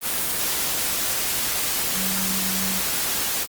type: tone in noise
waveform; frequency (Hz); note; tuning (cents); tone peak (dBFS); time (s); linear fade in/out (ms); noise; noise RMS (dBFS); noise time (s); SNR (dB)
sine; 189.7; F#3; +43; -29; 1.93-2.82; 50; white; -24; 0.01-3.47; -8
effects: Opus 24 kbps